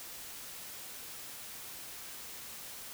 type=silence; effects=white hiss -46 dBFS RMS until 2.93 s